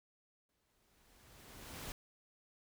pink noise with exponential growth, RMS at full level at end -44 dBFS, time 0.49-1.92 s, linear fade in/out 1 ms, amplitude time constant 310 ms, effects none

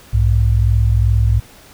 sine tone pair together, 62.49 / 105.1 Hz, B1 / G#2, +21 / +21 cents, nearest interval major sixth, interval 900 cents, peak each -13 dBFS, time 0.13-1.4 s, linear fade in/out 10 ms, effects pink hiss -43 dBFS RMS until 1.73 s

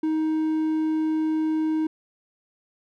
triangle tone, 314 Hz, D#4, 16 cents sharp, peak -19 dBFS, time 0.03-1.87 s, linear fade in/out 5 ms, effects none

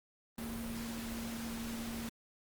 sine tone in noise, 230 Hz, A#3, 23 cents flat, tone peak -40 dBFS, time 0.38-2.09 s, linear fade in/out 2 ms, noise pink, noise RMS -45 dBFS, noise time 0.38-2.09 s, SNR +2 dB, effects Opus 32 kbps

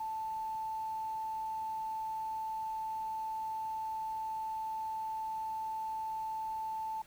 sine tone with quantisation, 880 Hz, A5, in tune, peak -35 dBFS, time 0-7.02 s, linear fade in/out 5 ms, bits 10, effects pink hiss -61 dBFS RMS until 7.06 s

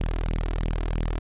sawtooth tone with flanger, 40.24 Hz, E1, 41 cents flat, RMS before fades -26 dBFS, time 0-1.19 s, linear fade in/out 10 ms, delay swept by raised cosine 0.32 to 3.02 ms, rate 3 Hz, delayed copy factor +0.65, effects resampled to 8000 Hz

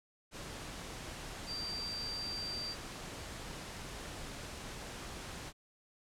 sine tone in noise, 4699 Hz, D8, in tune, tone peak -38 dBFS, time 1.46-2.76 s, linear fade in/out 50 ms, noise pink, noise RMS -45 dBFS, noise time 0.31-5.53 s, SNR +4 dB, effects low-pass 9000 Hz 12 dB/octave

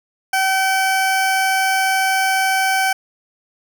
20% pulse tone, 766 Hz, G5, 40 cents flat, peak -10 dBFS, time 0.33-2.93 s, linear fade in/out 5 ms, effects none

